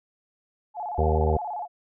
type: tone with vibrato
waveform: sine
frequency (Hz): 779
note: G5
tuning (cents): -11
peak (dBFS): -29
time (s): 0.74-1.68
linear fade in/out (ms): 50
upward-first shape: square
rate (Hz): 17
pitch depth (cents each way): 160
type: harmonic tone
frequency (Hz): 77.78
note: D#2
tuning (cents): 0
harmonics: 1 / 2 / 3 / 5 / 6 / 7 / 8 / 9 / 10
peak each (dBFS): -22 / -31 / -34 / -28 / -28 / -33 / -40 / -31 / -37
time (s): 0.98-1.37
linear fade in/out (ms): 5
effects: none